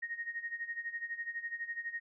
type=tone with tremolo; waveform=sine; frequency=1864.7 Hz; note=A#6; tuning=in tune; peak=-34 dBFS; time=0.02-2 s; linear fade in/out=10 ms; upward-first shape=sine; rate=12 Hz; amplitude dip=80%; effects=none